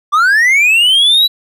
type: linear sweep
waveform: triangle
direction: up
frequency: 1145 to 3969 Hz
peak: -5 dBFS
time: 0.12-1.28 s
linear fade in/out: 20 ms
effects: none